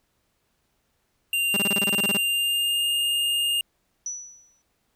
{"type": "tone with pitch glide", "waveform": "square", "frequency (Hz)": [2785, 2826], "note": ["F7", "F7"], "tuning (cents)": [-5, 20], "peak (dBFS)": -22, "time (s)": [1.33, 3.61], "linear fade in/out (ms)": 2, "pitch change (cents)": 25, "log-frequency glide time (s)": [2.12, 2.87]}
{"type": "tone bursts", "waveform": "sawtooth", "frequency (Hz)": 200, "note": "G3", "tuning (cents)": 35, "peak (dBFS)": -21, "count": 12, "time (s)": [1.54, 2.172], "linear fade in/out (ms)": 2, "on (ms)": 27, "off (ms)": 28}
{"type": "tone with exponential decay", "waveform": "sine", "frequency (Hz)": 5920, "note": "F#8", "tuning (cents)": 0, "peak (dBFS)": -26, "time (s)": [4.06, 4.62], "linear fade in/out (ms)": 2, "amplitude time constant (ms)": 120}
{"effects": ["pink hiss -71 dBFS RMS until 4.95 s"]}